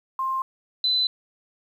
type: tone pair in turn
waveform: sine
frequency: 1056 / 4017 Hz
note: C6 / B7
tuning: +16 / +29 cents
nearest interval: octave + major seventh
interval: 2313 cents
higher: second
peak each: -23 / -19 dBFS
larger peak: second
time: 0.19-0.42 / 0.84-1.07 s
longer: neither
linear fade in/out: 2 ms
effects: 9-bit